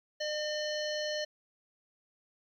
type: harmonic tone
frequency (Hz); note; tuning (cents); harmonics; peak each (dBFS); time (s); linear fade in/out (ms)
605; D#5; -49; 1 / 3 / 5 / 7 / 9 / 10; -34 / -40 / -42 / -40 / -48 / -48; 0.2-1.25; 10
effects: 11-bit